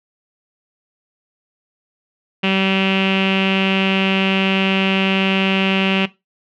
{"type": "tone with low-pass filter", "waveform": "sawtooth", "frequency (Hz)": 192.1, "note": "G3", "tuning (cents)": -35, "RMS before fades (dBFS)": -17, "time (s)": [2.43, 6.06], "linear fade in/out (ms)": 10, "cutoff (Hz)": 2800, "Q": 7.4, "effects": ["noise-tail reverb RT60 0.2 s tail -17 dB re dry"]}